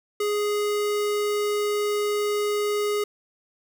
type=tone; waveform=square; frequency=415.3 Hz; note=G#4; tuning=in tune; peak=-23 dBFS; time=0.2-3.04 s; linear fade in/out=5 ms; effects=none